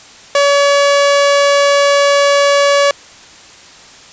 sawtooth tone, 567 Hz, C#5, 39 cents sharp, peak -4 dBFS, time 0.35-2.91 s, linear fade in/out 2 ms, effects white hiss -38 dBFS RMS until 4.12 s + resampled to 16000 Hz

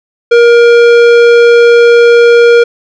sine tone with tanh clipping, 472.2 Hz, A#4, 22 cents sharp, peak -3 dBFS, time 0.31-2.64 s, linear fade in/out 10 ms, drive 15 dB, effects none

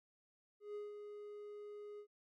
triangle tone with ADSR envelope, 415.3 Hz, G#4, in tune, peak -40 dBFS, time 0.6-2.07 s, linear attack 150 ms, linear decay 170 ms, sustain -6 dB, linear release 78 ms, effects none

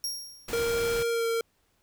sawtooth tone with exponential decay, 5588 Hz, F8, in tune, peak -25 dBFS, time 0.04-0.69 s, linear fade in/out 1 ms, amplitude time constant 140 ms
pink noise, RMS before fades -37 dBFS, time 0.48-1.03 s, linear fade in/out 5 ms
square tone with pitch glide, 466.2 to 458.7 Hz, A#4 to A#4, 0 to -28 cents, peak -26 dBFS, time 0.53-1.41 s, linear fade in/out 2 ms, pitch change -28 cents, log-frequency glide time 1.09-1.27 s
effects pink hiss -70 dBFS RMS until 1.82 s

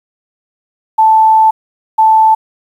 sine tone bursts at uneven times, 879 Hz, A5, 2 cents flat, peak -4 dBFS, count 2, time 0.98-1.51 / 1.98-2.35 s, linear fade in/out 10 ms, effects 7-bit

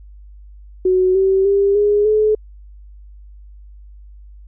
sine tone with pitch steps, 370.4 / 384.1 / 398.4 / 413.1 / 428.4 Hz, F#4 / G4 / G4 / G#4 / A4, +2 / -35 / +28 / -9 / -46 cents, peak -11 dBFS, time 0.85-2.35 s, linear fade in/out 5 ms, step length 300 ms, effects added 50 Hz sine -37 dBFS peak until 4.47 s

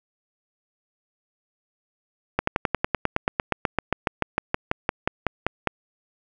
slowing click train, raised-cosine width 0.5 ms, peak -5 dBFS, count 25, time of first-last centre 2.39-5.673 s, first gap 84 ms, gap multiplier 1.04, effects none

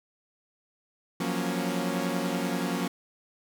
sawtooth chord, Gb major seventh, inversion third, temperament equal with one note detuned, 174.61 / 185 / 234.7 / 277.2 Hz, F3 / Gb3 / Bb3 / Db4, 0 / 0 / +12 / 0 cents, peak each -29 dBFS, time 1.2-2.88 s, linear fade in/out 5 ms, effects none

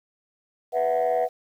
sine chord, B suspended fourth, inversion none, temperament equal, 493.9 / 659.3 / 740 Hz, B4 / E5 / F#5, 0 / 0 / 0 cents, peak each -23 dBFS, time 0.72-1.29 s, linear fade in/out 50 ms, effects tanh soft clip ceiling -16 dBFS + 9-bit

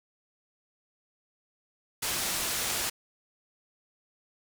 white low-pass noise, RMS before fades -31 dBFS, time 2.02-2.9 s, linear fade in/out 10 ms, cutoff 11000 Hz, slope 12 dB/octave, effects none

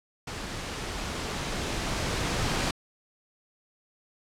pink noise with level ramp, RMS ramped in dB -36 to -27 dBFS, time 0.27-2.71 s, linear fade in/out 5 ms, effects low-pass 7000 Hz 12 dB/octave

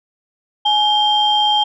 sine tone pair together, 842 / 3179 Hz, G#5 / G7, +24 / +24 cents, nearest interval octave + major seventh, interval 2300 cents, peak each -14 dBFS, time 0.65-1.64 s, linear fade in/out 10 ms, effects tanh soft clip ceiling -5 dBFS

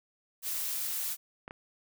blue noise, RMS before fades -34 dBFS, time 0.42-1.17 s, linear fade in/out 50 ms
clicks, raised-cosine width 0.5 ms, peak -27 dBFS, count 2, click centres 1.479 / 1.509 s
effects none

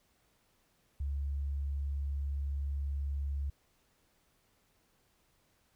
sine tone, 70.2 Hz, C#2, 22 cents sharp, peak -32 dBFS, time 1-3.5 s, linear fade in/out 5 ms, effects pink hiss -72 dBFS RMS until 5.75 s

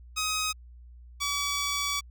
10% pulse tone pair in turn, 1261 / 1142.3 Hz, D#6 / D6, +23 / -48 cents, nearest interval major second, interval 171 cents, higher first, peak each -19 dBFS, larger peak neither, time 0.16-0.53 / 1.2-2.01 s, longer second, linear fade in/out 20 ms, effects added 60 Hz sine -46 dBFS peak until 2.1 s

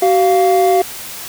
triangle tone pair together, 378.7 / 698.2 Hz, F#4 / F5, +40 / -1 cents, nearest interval major seventh, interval 1059 cents, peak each -10 dBFS, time 0.02-0.82 s, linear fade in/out 5 ms, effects white hiss -29 dBFS RMS until 1.28 s

